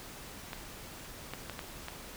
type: clicks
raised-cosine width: 0.3 ms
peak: -22 dBFS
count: 5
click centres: 0.532 / 1.336 / 1.497 / 1.592 / 1.884 s
effects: pink hiss -47 dBFS RMS until 2.16 s